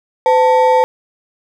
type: ring-modulated tone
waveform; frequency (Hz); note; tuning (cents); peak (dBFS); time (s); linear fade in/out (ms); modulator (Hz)
triangle; 698.5; F5; 0; -3; 0.26-0.84; 0; 190
effects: none